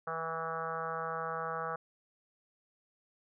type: tone with frequency modulation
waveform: sine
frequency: 652 Hz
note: E5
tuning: 19 cents flat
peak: -32 dBFS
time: 0.07-1.76 s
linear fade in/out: 5 ms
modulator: 163 Hz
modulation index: 4.8
effects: none